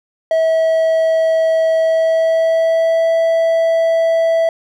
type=tone with pitch glide; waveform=triangle; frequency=647 to 657.9 Hz; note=E5 to E5; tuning=-32 to -4 cents; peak=-9 dBFS; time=0.31-4.49 s; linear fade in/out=2 ms; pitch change=+28 cents; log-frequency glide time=1.78-3.13 s; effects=none